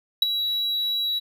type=tone with ADSR envelope; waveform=triangle; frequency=3899 Hz; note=B7; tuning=23 cents flat; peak=-10 dBFS; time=0.22-1.2 s; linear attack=4 ms; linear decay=14 ms; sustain=-11 dB; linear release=22 ms; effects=none